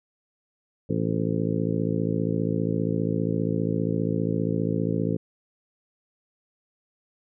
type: harmonic tone with a mistuned harmonic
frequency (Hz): 55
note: A1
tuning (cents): 0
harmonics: 2 / 3 / 4 / 5 / 6 / 7 / 8 / 9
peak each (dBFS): -30 / -27 / -31 / -30 / -33 / -36 / -32 / -36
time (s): 0.89-5.17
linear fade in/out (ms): 10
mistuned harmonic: 9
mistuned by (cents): +58
effects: none